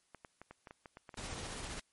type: clicks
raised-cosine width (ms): 0.5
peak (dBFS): -34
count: 10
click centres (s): 0.147 / 0.248 / 0.416 / 0.51 / 0.672 / 0.709 / 0.858 / 0.971 / 1.092 / 1.142
type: noise with tremolo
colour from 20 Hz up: pink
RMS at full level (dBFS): -42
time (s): 1.17-1.8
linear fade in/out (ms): 5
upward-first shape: sine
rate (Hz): 15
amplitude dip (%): 30
effects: white hiss -75 dBFS RMS until 1.92 s + MP3 48 kbps